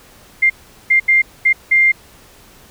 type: tone bursts at uneven times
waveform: sine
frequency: 2100 Hz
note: C7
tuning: 6 cents sharp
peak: -8 dBFS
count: 5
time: 0.42-0.5 / 0.9-1 / 1.08-1.22 / 1.45-1.53 / 1.71-1.92 s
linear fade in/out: 10 ms
effects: pink hiss -45 dBFS RMS until 2.7 s